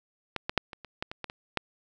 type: clicks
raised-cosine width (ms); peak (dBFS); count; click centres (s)
0.3; -14 / -13 / -6 / -24 / -27 / -15 / -21 / -18 / -23 / -10; 10; 0.363 / 0.495 / 0.577 / 0.732 / 0.847 / 1.025 / 1.115 / 1.243 / 1.299 / 1.573
effects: none

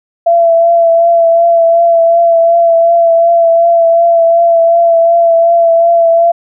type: tone with vibrato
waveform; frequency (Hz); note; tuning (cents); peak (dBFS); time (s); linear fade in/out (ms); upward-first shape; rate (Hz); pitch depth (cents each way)
sine; 673; E5; +36; -4; 0.26-6.32; 10; triangle; 2.7; 26
effects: none

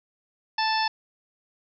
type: harmonic tone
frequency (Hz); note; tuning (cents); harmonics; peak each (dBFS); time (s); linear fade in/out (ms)
880; A5; 0; 1 / 2 / 3 / 4 / 5 / 6; -24 / -30 / -33 / -35 / -33 / -31; 0.58-0.88; 5
effects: none

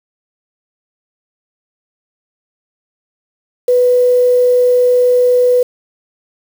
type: tone with quantisation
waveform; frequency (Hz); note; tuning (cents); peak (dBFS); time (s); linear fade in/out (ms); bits
sine; 495.3; B4; +5; -7; 3.68-5.63; 5; 5
effects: none

